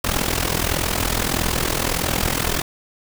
pink noise with amplitude modulation, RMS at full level -18 dBFS, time 0.04-2.62 s, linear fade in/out 5 ms, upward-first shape sine, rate 41.6 Hz, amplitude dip 80%, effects none

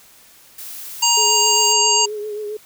blue noise, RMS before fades -33 dBFS, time 0.58-1.73 s, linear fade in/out 5 ms
harmonic tone, 938 Hz, A#5, 11 cents sharp, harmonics 1 / 3 / 5 / 7 / 8, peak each -19 / -19 / -19 / -19 / -19 dBFS, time 1.02-2.06 s, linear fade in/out 10 ms
sine tone with vibrato, 421.1 Hz, G#4, 24 cents sharp, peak -24 dBFS, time 1.17-2.57 s, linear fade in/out 5 ms, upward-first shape triangle, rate 7.5 Hz, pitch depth 45 cents each way
effects white hiss -48 dBFS RMS until 2.65 s

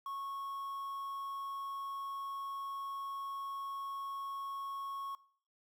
triangle tone with quantisation, 1100 Hz, C#6, 14 cents flat, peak -37 dBFS, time 0.06-5.15 s, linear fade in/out 2 ms, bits 10, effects noise-tail reverb RT60 0.5 s tail -20 dB re dry

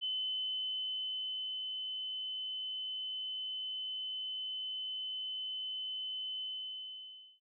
sine tone with ADSR envelope, 3036 Hz, F#7, 44 cents sharp, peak -33 dBFS, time 0.01-7.4 s, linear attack 29 ms, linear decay 1600 ms, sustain -4 dB, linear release 990 ms, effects none

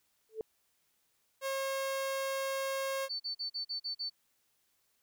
sine tone with exponential growth, 440 Hz, A4, in tune, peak -30 dBFS, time 0.29-0.41 s, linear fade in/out 1 ms, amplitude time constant 25 ms
sawtooth tone, 540 Hz, C#5, 45 cents flat, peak -29 dBFS, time 1.41-3.09 s, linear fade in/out 50 ms
sine tone bursts, 4502 Hz, C#8, 26 cents sharp, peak -34 dBFS, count 7, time 3.09-4.1 s, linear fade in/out 20 ms, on 110 ms, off 40 ms
effects white hiss -75 dBFS RMS until 5.02 s

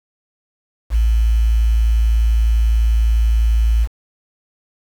sine tone with quantisation, 55.8 Hz, A1, 25 cents sharp, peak -11 dBFS, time 0.9-3.88 s, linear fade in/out 50 ms, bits 6, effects none

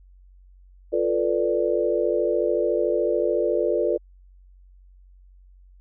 sine chord, B half-diminished seventh, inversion second, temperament equal, 349.2 / 440 / 493.9 / 587.3 Hz, F4 / A4 / B4 / D5, 0 / 0 / 0 / 0 cents, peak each -25 dBFS, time 0.92-3.98 s, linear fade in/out 20 ms, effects added 46 Hz sine -48 dBFS peak until 5.8 s

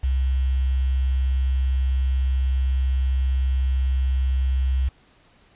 sine tone with quantisation, 65.41 Hz, C2, in tune, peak -18 dBFS, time 0.03-4.89 s, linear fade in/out 10 ms, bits 7, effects pink hiss -57 dBFS RMS until 5.55 s + resampled to 8000 Hz

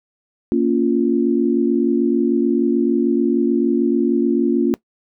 sine chord, Bb minor, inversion none, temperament equal with one note detuned, 233.1 / 279.8 / 349.2 Hz, Bb3 / Db4 / F4, 0 / +16 / 0 cents, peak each -18 dBFS, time 0.52-4.74 s, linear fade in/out 0 ms, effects noise-tail reverb RT60 0.1 s tail -21 dB re dry

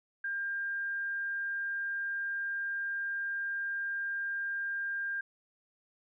sine tone, 1600 Hz, G6, 35 cents sharp, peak -32 dBFS, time 0.24-5.21 s, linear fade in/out 5 ms, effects none

